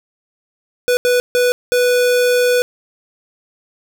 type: tone bursts at uneven times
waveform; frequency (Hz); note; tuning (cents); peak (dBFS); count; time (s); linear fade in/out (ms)
square; 492.9; B4; -3; -12; 4; 0.88-0.97 / 1.05-1.2 / 1.35-1.52 / 1.72-2.62; 0
effects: none